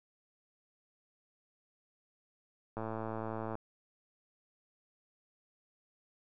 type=click train; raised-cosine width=1 ms; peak=-25 dBFS; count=88; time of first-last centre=2.77-3.554 s; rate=111 Hz; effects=none